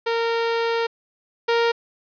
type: tone pair in turn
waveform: sawtooth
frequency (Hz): 461.3 / 465.9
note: A#4 / A#4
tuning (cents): -18 / -1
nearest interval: unison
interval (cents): 17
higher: second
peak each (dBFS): -16 / -13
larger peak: second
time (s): 0.06-0.87 / 1.48-1.72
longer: first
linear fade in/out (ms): 10
effects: resampled to 11025 Hz + 9-bit